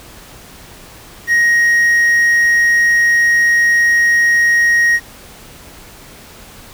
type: tone with quantisation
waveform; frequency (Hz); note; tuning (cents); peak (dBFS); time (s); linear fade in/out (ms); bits
triangle; 1879; A#6; +13; -7; 1.27-5; 50; 6
effects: pink hiss -38 dBFS RMS until 6.73 s